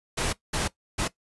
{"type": "noise bursts at uneven times", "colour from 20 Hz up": "pink", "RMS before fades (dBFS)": -27, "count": 3, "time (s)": [[0.17, 0.33], [0.53, 0.68], [0.98, 1.08]], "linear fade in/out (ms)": 10, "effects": ["noise-tail reverb RT60 0.1 s tail -17 dB re dry", "resampled to 24000 Hz"]}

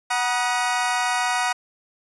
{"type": "chord", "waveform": "25% pulse", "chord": "B major", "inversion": "second", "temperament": "equal with one note detuned", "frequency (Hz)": [740, 962.4, 1244.5], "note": ["F#5", "B5", "D#6"], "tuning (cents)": [0, -45, 0], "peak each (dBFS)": [-20, -21, -24], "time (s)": [0.1, 1.53], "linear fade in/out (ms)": 10, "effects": ["resampled to 24000 Hz"]}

